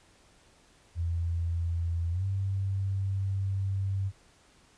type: tone with pitch glide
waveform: sine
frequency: 84.6 to 97.18 Hz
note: E2 to G2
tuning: +45 to -15 cents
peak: -27 dBFS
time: 0.95-4.12 s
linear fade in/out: 50 ms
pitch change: +240 cents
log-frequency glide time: 2.11-2.24 s
effects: pink hiss -61 dBFS RMS until 4.77 s + resampled to 22050 Hz